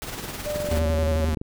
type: noise with tremolo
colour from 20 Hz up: pink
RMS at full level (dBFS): -32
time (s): 0.02-0.79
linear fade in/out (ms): 0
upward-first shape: sine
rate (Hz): 19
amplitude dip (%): 45
type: tone with pitch glide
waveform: sine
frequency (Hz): 595 to 558.4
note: D5 to C#5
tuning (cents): +22 to +13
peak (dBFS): -26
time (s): 0.45-1.26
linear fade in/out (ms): 20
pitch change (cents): -109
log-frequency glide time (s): 0.62-1.06
type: click train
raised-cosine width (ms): 3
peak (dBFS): -20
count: 21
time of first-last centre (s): 0.56-1.415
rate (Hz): 23.4
type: tone with vibrato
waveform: square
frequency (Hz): 78.7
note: D#2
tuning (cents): +20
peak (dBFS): -22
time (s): 0.71-1.35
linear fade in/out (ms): 5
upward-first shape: square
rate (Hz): 11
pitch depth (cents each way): 40
effects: none